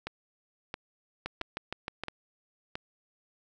two click trains, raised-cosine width 0.3 ms, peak -18 / -19 dBFS, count 6 / 5, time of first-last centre 1.26-2.036 / 0.07-2.755 s, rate 6.44 / 1.49 Hz, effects none

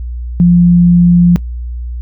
sine tone, 174.61 Hz, F3, in tune, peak -3 dBFS, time 0.4-1.36 s, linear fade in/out 0 ms, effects noise-tail reverb RT60 0.1 s tail -20 dB re dry + added 60 Hz sine -18 dBFS peak until 2.01 s

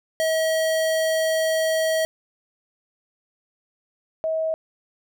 square / sine tone pair in turn, 640 / 640 Hz, D#5 / D#5, +49 / +49 cents, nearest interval unison, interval 0 cents, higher neither, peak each -20 / -21 dBFS, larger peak first, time 0.2-2.05 / 4.24-4.54 s, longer first, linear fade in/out 0 ms, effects none

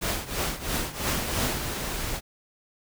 pink noise with tremolo, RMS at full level -26 dBFS, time 0.01-1.6 s, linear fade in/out 20 ms, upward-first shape triangle, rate 3 Hz, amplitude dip 85%
pink noise, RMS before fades -31 dBFS, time 1.03-2.21 s, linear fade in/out 50 ms
effects none

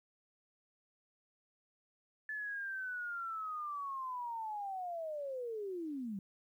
sine linear sweep, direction down, 1740 to 185.4 Hz, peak -38 dBFS, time 2.29-6.19 s, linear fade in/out 2 ms, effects 12-bit

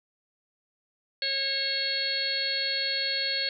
harmonic tone, 545 Hz, C#5, 29 cents flat, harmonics 1 / 3 / 4 / 5 / 6 / 7 / 8, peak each -39 / -35 / -36 / -39 / -36 / -37 / -28 dBFS, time 1.22-3.49 s, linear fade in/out 2 ms, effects none

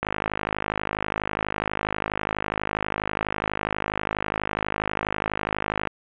click train, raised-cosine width 0.5 ms, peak -9 dBFS, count 306, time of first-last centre 0.03-5.873 s, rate 52.2 Hz, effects resampled to 8000 Hz + 7-bit

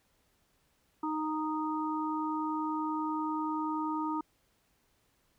harmonic tone, 310.1 Hz, D#4, 6 cents flat, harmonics 1 / 3 / 4, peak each -33 / -35 / -38 dBFS, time 1.03-4.21 s, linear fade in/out 5 ms, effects pink hiss -72 dBFS RMS until 5.38 s

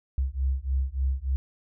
sine beating tone pair, 64.9 / 68.3 Hz, C2 / C#2, -13 / -25 cents, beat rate 3.4 Hz, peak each -27 dBFS, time 0.18-1.36 s, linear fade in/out 0 ms, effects none

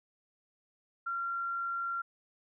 sine tone, 1376 Hz, F6, 26 cents flat, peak -32 dBFS, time 1.06-2.02 s, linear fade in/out 10 ms, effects none

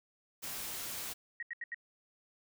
white noise, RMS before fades -41 dBFS, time 0.42-1.14 s, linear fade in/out 20 ms
sine tone bursts, 1887 Hz, A#6, 21 cents sharp, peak -37 dBFS, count 4, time 1.4-1.745 s, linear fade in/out 2 ms, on 27 ms, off 79 ms
effects none

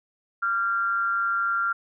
sine tone with amplitude modulation, 1383 Hz, F6, 17 cents flat, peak -19 dBFS, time 0.42-1.73 s, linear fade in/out 10 ms, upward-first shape sine, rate 204 Hz, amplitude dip 60%, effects none

